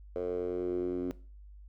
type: tone with band-pass filter sweep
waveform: 10% pulse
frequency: 89.7 Hz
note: F2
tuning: 47 cents sharp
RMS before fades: -33 dBFS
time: 0.16-1.11 s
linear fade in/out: 0 ms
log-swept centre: 490 to 300 Hz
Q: 5.3
effects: noise-tail reverb RT60 0.4 s tail -20 dB re dry + added 50 Hz sine -48 dBFS peak until 1.68 s